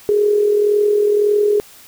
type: tone with amplitude modulation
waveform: sine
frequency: 415.3 Hz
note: G#4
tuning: in tune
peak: -9 dBFS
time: 0.09-1.6 s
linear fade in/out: 0 ms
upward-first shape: sine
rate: 41.8 Hz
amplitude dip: 50%
effects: white hiss -43 dBFS RMS until 1.87 s

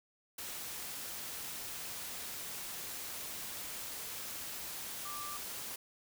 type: tone in noise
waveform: sine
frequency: 1177 Hz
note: D6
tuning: 3 cents sharp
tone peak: -43 dBFS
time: 5.05-5.37 s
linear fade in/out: 5 ms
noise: white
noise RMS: -43 dBFS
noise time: 0.38-5.76 s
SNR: -3 dB
effects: none

